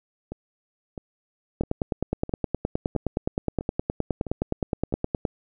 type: two click trains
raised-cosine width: 2 ms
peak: -20 / -10 dBFS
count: 8 / 36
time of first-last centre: 0.32-4.925 / 1.61-5.252 s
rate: 1.52 / 9.61 Hz
effects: none